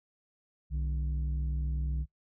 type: tone pair together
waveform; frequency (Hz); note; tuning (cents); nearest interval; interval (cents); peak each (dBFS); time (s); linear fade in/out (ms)
sine; 63.82 / 151.8; C2 / D#3; -43 / -42; octave + minor third; 1501; -28 / -35; 0.7-2.06; 50
effects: noise-tail reverb RT60 0.1 s tail -20 dB re dry + tanh soft clip ceiling -26 dBFS